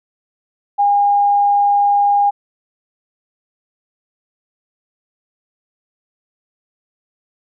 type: tone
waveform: sine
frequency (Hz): 812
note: G#5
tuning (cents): -39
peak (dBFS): -10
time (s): 0.78-2.31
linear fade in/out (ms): 20
effects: none